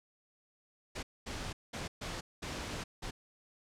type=noise bursts at uneven times; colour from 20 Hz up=pink; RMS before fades=-40 dBFS; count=6; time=0.95-1.03 / 1.26-1.53 / 1.73-1.88 / 2.01-2.21 / 2.42-2.84 / 3.02-3.11 s; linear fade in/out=10 ms; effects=low-pass 7000 Hz 12 dB/octave